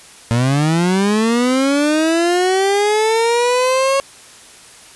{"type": "linear sweep", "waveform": "30% pulse", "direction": "up", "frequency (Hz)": [113.4, 551], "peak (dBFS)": -10, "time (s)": [0.31, 4], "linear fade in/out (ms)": 0, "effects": ["white hiss -41 dBFS RMS until 4.95 s", "resampled to 24000 Hz"]}